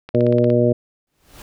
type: click train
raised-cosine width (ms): 0.3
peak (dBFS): -18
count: 8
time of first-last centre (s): 0.09-0.502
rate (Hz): 17
type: harmonic tone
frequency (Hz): 120.7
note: B2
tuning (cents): -39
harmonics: 1 / 2 / 3 / 4 / 5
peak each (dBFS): -19 / -19 / -19 / -19 / -19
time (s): 0.14-0.73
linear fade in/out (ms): 10
type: noise with exponential growth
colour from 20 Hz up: pink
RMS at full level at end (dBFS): -37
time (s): 1.07-1.42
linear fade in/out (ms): 2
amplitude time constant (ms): 74
effects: none